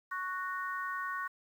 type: harmonic tone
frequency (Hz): 370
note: F#4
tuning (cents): 0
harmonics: 3 / 4 / 5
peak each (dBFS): -37 / -39 / -41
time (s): 0.11-1.28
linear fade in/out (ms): 10
effects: 10-bit